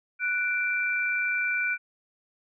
sine tone pair together, 1480 / 2349 Hz, F#6 / D7, 0 / 0 cents, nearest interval minor sixth, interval 800 cents, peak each -27 dBFS, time 0.19-1.78 s, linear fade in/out 50 ms, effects none

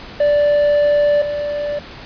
triangle tone pair in turn, 585 / 585 Hz, D5 / D5, -7 / -7 cents, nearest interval unison, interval 0 cents, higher neither, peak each -9 / -17 dBFS, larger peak first, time 0.2-1.22 / 1.22-1.79 s, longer first, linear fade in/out 5 ms, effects pink hiss -35 dBFS RMS until 2.05 s + resampled to 11025 Hz

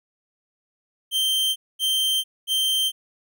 45% pulse tone bursts, 3136 Hz, G7, in tune, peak -19 dBFS, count 3, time 1.11-2.92 s, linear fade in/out 50 ms, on 450 ms, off 230 ms, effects none

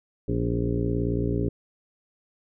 harmonic tone with a mistuned harmonic, 58.27 Hz, A#1, in tune, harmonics 1 / 2 / 3 / 4 / 5 / 6 / 7 / 8 / 9, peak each -30 / -28 / -31 / -35 / -30 / -38 / -30 / -42 / -40 dBFS, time 0.28-1.49 s, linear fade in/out 5 ms, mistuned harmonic 4, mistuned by +66 cents, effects none

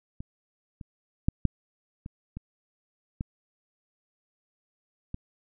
clicks, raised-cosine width 5 ms, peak -25 / -28 / -10 / -9 / -26 / -24 / -18 / -21 dBFS, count 8, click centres 0.205 / 0.812 / 1.285 / 1.453 / 2.061 / 2.37 / 3.209 / 5.144 s, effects none

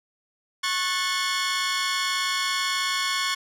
15% pulse chord, F# minor, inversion second, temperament equal with one note detuned, 1095.4 / 1480 / 1760 Hz, C#6 / F#6 / A6, -21 / 0 / 0 cents, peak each -19 / -24 / -23 dBFS, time 0.63-3.35 s, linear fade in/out 10 ms, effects low-pass 10000 Hz 12 dB/octave

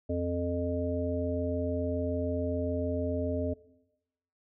harmonic tone, 87.31 Hz, F2, in tune, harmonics 1 / 3 / 5 / 7, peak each -33 / -33 / -35 / -34 dBFS, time 0.09-3.54 s, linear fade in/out 10 ms, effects noise-tail reverb RT60 0.9 s tail -20 dB re dry

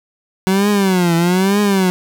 30% pulse tone with vibrato, 186 Hz, F#3, 9 cents sharp, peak -9 dBFS, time 0.47-1.9 s, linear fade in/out 0 ms, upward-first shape triangle, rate 1.1 Hz, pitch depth 200 cents each way, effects none

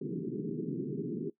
white band-pass noise, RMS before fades -36 dBFS, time 0.01-1.3 s, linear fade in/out 5 ms, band 130 to 420 Hz, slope 96 dB/octave, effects noise-tail reverb RT60 0.1 s tail -17 dB re dry

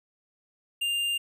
sine tone with hard clipping, 2800 Hz, F7, 4 cents sharp, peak -27 dBFS, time 0.81-1.18 s, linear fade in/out 10 ms, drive 9 dB, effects none

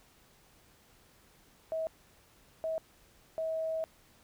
sine tone bursts at uneven times, 643 Hz, E5, 43 cents flat, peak -31 dBFS, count 3, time 1.72-1.87 / 2.64-2.78 / 3.38-3.84 s, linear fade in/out 0 ms, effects pink hiss -63 dBFS RMS until 4.23 s

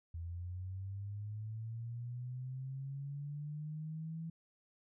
sine linear sweep, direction up, 82.6 to 164.81 Hz, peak -40 dBFS, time 0.14-4.3 s, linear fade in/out 5 ms, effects none

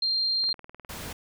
sine tone, 4186 Hz, C8, in tune, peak -23 dBFS, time 0.02-0.53 s, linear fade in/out 5 ms
click train, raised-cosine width 0.5 ms, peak -29 dBFS, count 10, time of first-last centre 0.44-0.899 s, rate 19.6 Hz
pink noise, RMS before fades -38 dBFS, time 0.89-1.13 s, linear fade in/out 5 ms
effects none

